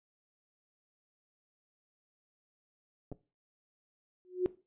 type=clicks; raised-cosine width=2 ms; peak=-30 dBFS; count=2; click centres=3.117 / 3.124 s
type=tone with exponential growth; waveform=sine; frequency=364 Hz; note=F#4; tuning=28 cents flat; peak=-22 dBFS; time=4.25-4.46 s; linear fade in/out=0 ms; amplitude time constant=45 ms
effects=noise-tail reverb RT60 0.3 s tail -17 dB re dry + resampled to 8000 Hz